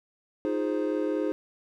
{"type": "chord", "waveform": "triangle", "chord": "F minor seventh", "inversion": "third", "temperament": "equal with one note detuned", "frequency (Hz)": [311.1, 351.3, 415.3, 523.3], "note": ["Eb4", "F4", "Ab4", "C5"], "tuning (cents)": [0, 10, 0, 0], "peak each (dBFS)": [-27, -32, -29, -30], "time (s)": [0.45, 1.32], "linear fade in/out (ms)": 0, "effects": []}